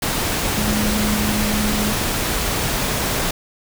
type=tone in noise; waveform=sine; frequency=211 Hz; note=G#3; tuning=28 cents sharp; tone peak=-20 dBFS; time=0.57-1.93 s; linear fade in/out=5 ms; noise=pink; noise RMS=-21 dBFS; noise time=0.02-3.31 s; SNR=-2 dB; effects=none